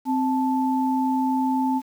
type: tone pair together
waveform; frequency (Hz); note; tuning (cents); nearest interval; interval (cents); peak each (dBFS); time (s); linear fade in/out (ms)
sine; 261.1 / 876; C4 / A5; -3 / -8; octave + major sixth; 2095; -21 / -24; 0.05-1.82; 50
effects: 8-bit